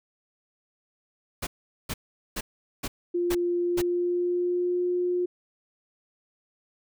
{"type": "noise bursts", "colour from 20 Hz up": "pink", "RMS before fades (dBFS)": -31, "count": 6, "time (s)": [1.42, 3.82], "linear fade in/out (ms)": 10, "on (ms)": 50, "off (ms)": 420}
{"type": "tone with pitch glide", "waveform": "sine", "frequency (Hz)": [349.7, 356.8], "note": ["F4", "F4"], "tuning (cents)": [2, 37], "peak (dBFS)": -23, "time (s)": [3.14, 5.26], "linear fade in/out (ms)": 10, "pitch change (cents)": 35, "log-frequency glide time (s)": [3.59, 4.84]}
{"effects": []}